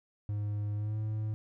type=tone with pitch glide; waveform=triangle; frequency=103.83 to 107.86 Hz; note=G#2 to A2; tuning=0 to -34 cents; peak=-29 dBFS; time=0.29-1.34 s; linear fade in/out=0 ms; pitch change=+66 cents; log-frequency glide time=0.75-0.97 s; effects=none